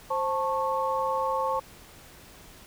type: tone cluster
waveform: sine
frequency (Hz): 527 / 882 / 1098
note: C5 / A5 / C#6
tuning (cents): +12 / +4 / -17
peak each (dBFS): -29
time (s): 0.1-1.6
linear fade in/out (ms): 10
effects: pink hiss -50 dBFS RMS until 2.66 s